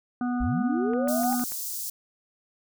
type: harmonic tone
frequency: 245.9 Hz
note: B3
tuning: 7 cents flat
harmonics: 1 / 3 / 5 / 6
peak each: -25 / -35 / -39 / -41 dBFS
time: 0.21-1.44 s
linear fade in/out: 2 ms
type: linear sweep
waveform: sine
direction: up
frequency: 36.71 to 802 Hz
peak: -26 dBFS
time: 0.4-1.35 s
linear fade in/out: 10 ms
type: clicks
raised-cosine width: 0.5 ms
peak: -27 dBFS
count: 6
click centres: 0.935 / 1.075 / 1.234 / 1.328 / 1.396 / 1.52 s
type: high-pass noise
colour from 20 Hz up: white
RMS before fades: -33 dBFS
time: 1.08-1.9 s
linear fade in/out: 5 ms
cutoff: 5200 Hz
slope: 24 dB/octave
effects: none